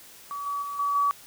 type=tone with level steps; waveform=sine; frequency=1141 Hz; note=C#6; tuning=50 cents sharp; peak=-31 / -27 / -31 / -23 / -20 dBFS; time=0.31-1.11 s; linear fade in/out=0 ms; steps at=0.46 / 0.62 / 0.79 / 0.95 s; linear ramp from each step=5 ms; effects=white hiss -49 dBFS RMS until 1.26 s